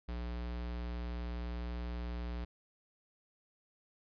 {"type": "tone", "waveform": "square", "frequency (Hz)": 59.6, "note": "A#1", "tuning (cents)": 39, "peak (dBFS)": -38, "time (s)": [0.08, 2.45], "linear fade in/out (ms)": 10, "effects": ["resampled to 11025 Hz"]}